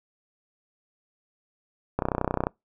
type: click train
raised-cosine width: 1 ms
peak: -10 dBFS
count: 16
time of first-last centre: 1.99-2.469 s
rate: 31.3 Hz
effects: noise-tail reverb RT60 0.2 s tail -26 dB re dry